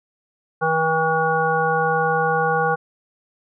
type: harmonic tone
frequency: 160.7 Hz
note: E3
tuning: 44 cents flat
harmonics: 1 / 3 / 5 / 7 / 9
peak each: -27 / -22 / -21 / -25 / -23 dBFS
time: 0.61-2.76 s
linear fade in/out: 20 ms
effects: none